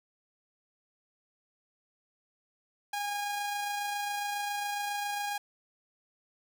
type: tone with amplitude modulation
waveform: sawtooth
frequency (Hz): 818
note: G#5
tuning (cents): -26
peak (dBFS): -27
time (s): 2.93-5.38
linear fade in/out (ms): 5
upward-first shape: sine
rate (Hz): 27.3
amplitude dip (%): 25
effects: none